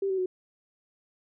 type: tone with pitch steps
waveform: sine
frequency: 392 / 380.2 / 368.7 Hz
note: G4 / F#4 / F#4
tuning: 0 / +47 / -6 cents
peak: -25 dBFS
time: 0.02-0.26 s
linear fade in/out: 5 ms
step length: 80 ms
effects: none